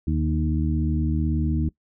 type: harmonic tone with a mistuned harmonic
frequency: 77.78 Hz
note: D#2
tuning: in tune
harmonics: 1 / 2 / 3 / 4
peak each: -23 / -26 / -28 / -29 dBFS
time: 0.07-1.69 s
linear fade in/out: 5 ms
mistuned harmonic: 2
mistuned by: -20 cents
effects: noise-tail reverb RT60 0.1 s tail -21 dB re dry